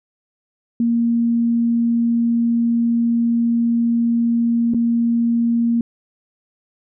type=tone with dropouts; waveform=sine; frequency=233.7 Hz; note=A#3; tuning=5 cents sharp; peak=-14 dBFS; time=0.8-5.81 s; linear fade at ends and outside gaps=2 ms; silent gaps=4.737-4.745 s; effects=none